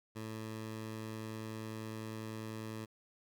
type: tone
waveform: 15% pulse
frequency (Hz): 110.1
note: A2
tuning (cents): +2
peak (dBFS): -35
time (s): 0.15-2.86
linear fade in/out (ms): 20
effects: none